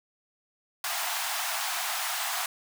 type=high-pass noise; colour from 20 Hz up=pink; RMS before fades=-31 dBFS; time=0.84-2.46 s; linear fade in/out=2 ms; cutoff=670 Hz; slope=96 dB/octave; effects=none